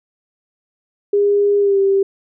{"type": "tone with pitch glide", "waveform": "sine", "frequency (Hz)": [406.6, 391.8], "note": ["G#4", "G4"], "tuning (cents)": [-37, -1], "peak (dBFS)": -11, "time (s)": [1.13, 2.03], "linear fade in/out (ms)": 5, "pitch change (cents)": -64, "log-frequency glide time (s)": [1.59, 1.79], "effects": []}